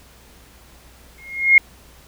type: tone with exponential growth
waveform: sine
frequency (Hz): 2145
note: C7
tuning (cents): +42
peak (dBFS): -4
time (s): 1.18-1.58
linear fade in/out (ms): 2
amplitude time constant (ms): 85
effects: added 60 Hz sine -49 dBFS peak until 2.07 s + pink hiss -49 dBFS RMS until 2.07 s